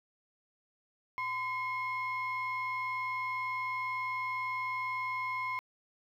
sine tone pair together, 1021 / 2163 Hz, C6 / C#7, -43 / -43 cents, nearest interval octave + minor second, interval 1300 cents, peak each -33 / -35 dBFS, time 1.18-5.59 s, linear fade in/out 0 ms, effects tanh soft clip ceiling -28 dBFS + 11-bit

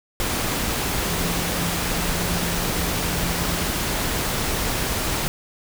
sine tone in noise, 172.6 Hz, F3, 20 cents flat, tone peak -30 dBFS, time 1.08-3.65 s, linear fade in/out 0 ms, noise pink, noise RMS -24 dBFS, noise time 0.2-5.28 s, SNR -9 dB, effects none

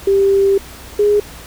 sine tone pair in turn, 393.3 / 413.7 Hz, G4 / G#4, +6 / -7 cents, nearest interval minor second, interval 87 cents, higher second, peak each -9 dBFS, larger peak neither, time 0.07-0.58 / 0.99-1.2 s, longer first, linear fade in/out 5 ms, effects added 60 Hz sine -39 dBFS peak until 1.46 s + pink hiss -36 dBFS RMS until 1.46 s

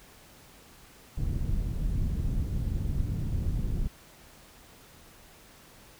pink low-pass noise, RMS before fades -29 dBFS, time 1.17-3.88 s, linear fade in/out 10 ms, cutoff 140 Hz, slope 12 dB/octave, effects pink hiss -54 dBFS RMS until 5.99 s

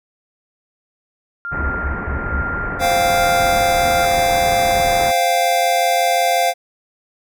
sine tone with tremolo, 1396.9 Hz, F6, in tune, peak -21 dBFS, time 1.45-4.05 s, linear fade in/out 0 ms, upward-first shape sine, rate 1.2 Hz, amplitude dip 55%
pink low-pass noise, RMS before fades -26 dBFS, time 1.51-5.12 s, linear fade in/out 20 ms, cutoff 2000 Hz, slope 48 dB/octave
sine tone bursts, 69.3 Hz, C#2, in tune, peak -19 dBFS, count 4, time 1.59-2.42 s, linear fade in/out 5 ms, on 110 ms, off 130 ms
square chord, C suspended fourth, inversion none, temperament equal, 523.3 / 698.5 / 784 Hz, C5 / F5 / G5, 0 / 0 / 0 cents, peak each -22 / -16 / -22 dBFS, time 2.79-6.54 s, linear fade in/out 50 ms
effects none

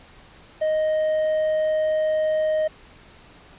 triangle tone, 622.3 Hz, D#5, in tune, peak -17 dBFS, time 0.61-2.68 s, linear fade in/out 10 ms, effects pink hiss -49 dBFS RMS until 3.58 s + resampled to 8000 Hz

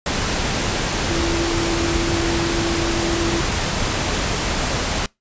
sine tone in noise, 336.9 Hz, E4, 38 cents sharp, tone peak -22 dBFS, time 1.1-3.41 s, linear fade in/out 2 ms, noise pink, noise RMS -21 dBFS, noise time 0.06-5.06 s, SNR -4 dB, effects noise-tail reverb RT60 0.2 s tail -25 dB re dry + resampled to 16000 Hz

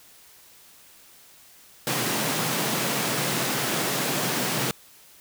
pink high-pass noise, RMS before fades -26 dBFS, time 1.87-4.71 s, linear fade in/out 0 ms, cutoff 120 Hz, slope 96 dB/octave, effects white hiss -52 dBFS RMS until 5.2 s

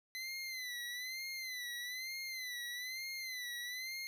25% pulse tone with vibrato, 2026 Hz, B6, 44 cents sharp, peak -37 dBFS, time 0.15-4.07 s, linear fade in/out 0 ms, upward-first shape sine, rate 1.1 Hz, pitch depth 88 cents each way, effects 13-bit

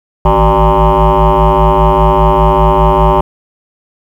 sine tone with frequency modulation, 484 Hz, B4, 35 cents flat, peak -3 dBFS, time 0.25-3.21 s, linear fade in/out 5 ms, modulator 107 Hz, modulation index 5.3, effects tanh soft clip ceiling -3 dBFS + 7-bit

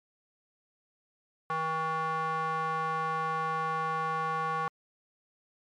square tone with band-pass filter, 160 Hz, D#3, 49 cents sharp, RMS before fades -31 dBFS, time 1.5-4.68 s, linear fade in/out 0 ms, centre 1100 Hz, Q 3.6, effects MP3 96 kbps

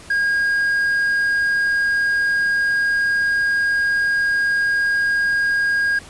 triangle tone, 1628 Hz, G#6, 35 cents flat, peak -14 dBFS, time 0.1-5.99 s, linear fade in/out 5 ms, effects pink hiss -41 dBFS RMS until 6.09 s + resampled to 24000 Hz

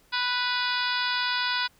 harmonic tone with a mistuned harmonic, 493.9 Hz, B4, in tune, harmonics 2 / 3 / 4 / 5 / 6 / 7 / 8 / 9 / 10, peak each -31 / -29 / -36 / -35 / -38 / -33 / -34 / -36 / -35 dBFS, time 0.12-1.68 s, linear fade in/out 20 ms, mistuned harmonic 6, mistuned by -30 cents, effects pink hiss -61 dBFS RMS until 1.79 s

